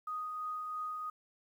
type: tone with tremolo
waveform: sine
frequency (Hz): 1244.5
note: D#6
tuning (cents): 0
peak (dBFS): -35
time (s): 0.07-1.1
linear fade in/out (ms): 5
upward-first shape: triangle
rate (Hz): 3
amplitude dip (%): 30
effects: 11-bit